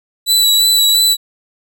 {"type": "tone with vibrato", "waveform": "sawtooth", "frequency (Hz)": 3948, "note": "B7", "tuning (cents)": -1, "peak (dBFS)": -6, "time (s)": [0.26, 1.17], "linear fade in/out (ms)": 50, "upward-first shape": "sine", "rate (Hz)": 2.9, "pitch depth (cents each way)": 20, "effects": []}